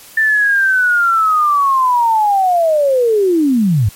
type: linear sweep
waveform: sine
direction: down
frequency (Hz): 1787 to 91.4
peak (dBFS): -9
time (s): 0.17-3.89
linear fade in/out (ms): 5
effects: white hiss -39 dBFS RMS until 3.95 s + MP3 64 kbps